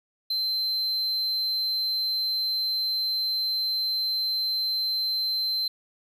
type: tone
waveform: triangle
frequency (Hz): 4100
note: C8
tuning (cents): -36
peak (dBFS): -23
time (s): 0.3-5.68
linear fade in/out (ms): 5
effects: none